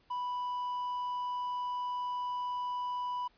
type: tone with quantisation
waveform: triangle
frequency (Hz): 987.8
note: B5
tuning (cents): 0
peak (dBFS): -31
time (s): 0.1-3.28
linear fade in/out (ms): 10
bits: 10
effects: pink hiss -68 dBFS RMS until 3.37 s + resampled to 11025 Hz